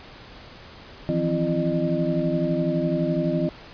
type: tone cluster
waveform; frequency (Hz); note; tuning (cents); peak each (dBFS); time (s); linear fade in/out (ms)
sine; 160.4 / 172.3 / 260.9 / 337 / 608; E3 / F3 / C4 / E4 / D#5; -47 / -23 / -5 / +38 / -40; -27; 1.09-3.49; 0
effects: pink hiss -44 dBFS RMS until 3.73 s + resampled to 11025 Hz